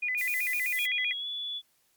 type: tone with vibrato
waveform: sine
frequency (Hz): 2217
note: C#7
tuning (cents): 0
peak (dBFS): -27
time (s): 0.02-1.13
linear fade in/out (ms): 10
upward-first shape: square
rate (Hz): 7.8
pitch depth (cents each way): 170
type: noise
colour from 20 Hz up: violet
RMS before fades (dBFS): -37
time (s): 0.17-0.87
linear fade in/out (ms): 20
type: tone with pitch glide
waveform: sine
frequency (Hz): 3322 to 3433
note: G#7 to A7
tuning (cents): 0 to -43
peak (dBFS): -32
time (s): 0.76-1.62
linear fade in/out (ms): 50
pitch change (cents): +57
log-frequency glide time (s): 1.17-1.27
effects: white hiss -69 dBFS RMS until 1.96 s + MP3 96 kbps